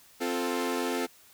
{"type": "chord", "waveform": "sawtooth", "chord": "F major", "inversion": "second", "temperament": "equal", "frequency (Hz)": [261.6, 349.2, 440], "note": ["C4", "F4", "A4"], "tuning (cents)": [0, 0, 0], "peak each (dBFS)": [-28, -29, -29], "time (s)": [0.2, 1.07], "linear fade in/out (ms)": 20, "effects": ["white hiss -57 dBFS RMS until 1.33 s"]}